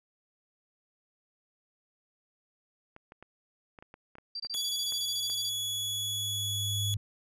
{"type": "clicks", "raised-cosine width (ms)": 0.5, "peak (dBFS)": -33, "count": 12, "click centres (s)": [2.964, 3.121, 3.226, 3.788, 3.825, 3.941, 4.154, 4.184, 4.449, 4.547, 4.923, 5.299]}
{"type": "tone bursts", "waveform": "sine", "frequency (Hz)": 4699, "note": "D8", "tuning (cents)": 0, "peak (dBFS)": -34, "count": 16, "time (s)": [4.35, 5.494], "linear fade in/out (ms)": 5, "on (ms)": 49, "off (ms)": 24}
{"type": "tone", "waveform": "sawtooth", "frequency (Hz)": 3385, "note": "G#7", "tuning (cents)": 32, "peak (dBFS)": -28, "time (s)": [4.54, 6.94], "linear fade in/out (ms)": 0}
{"type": "tone with exponential growth", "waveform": "sine", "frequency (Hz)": 103.1, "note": "G#2", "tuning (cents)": -12, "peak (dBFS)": -28, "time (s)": [4.62, 6.97], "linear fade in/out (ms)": 5, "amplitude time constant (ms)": 510}
{"effects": ["resampled to 32000 Hz"]}